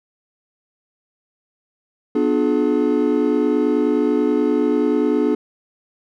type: chord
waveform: triangle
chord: B diminished seventh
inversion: none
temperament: just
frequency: 246.9 / 296.3 / 355.6 / 426.7 Hz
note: B3 / D4 / F4 / Ab4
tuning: 0 / +15 / +31 / +47 cents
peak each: -19 / -17 / -22 / -18 dBFS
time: 2.15-5.35 s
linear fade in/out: 5 ms
effects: none